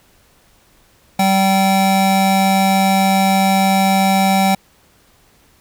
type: tone pair together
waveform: square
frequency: 193.1 / 772.4 Hz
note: G3 / G5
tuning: -26 / -26 cents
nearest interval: 2 octaves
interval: 2400 cents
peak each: -15 dBFS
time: 1.19-4.55 s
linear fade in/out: 5 ms
effects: pink hiss -53 dBFS RMS until 5.6 s